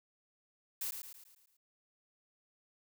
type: noise with echo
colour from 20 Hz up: blue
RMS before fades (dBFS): -38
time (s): 0.81-0.91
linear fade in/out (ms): 5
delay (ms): 110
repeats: 6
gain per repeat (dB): -6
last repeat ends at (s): 1.57
effects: none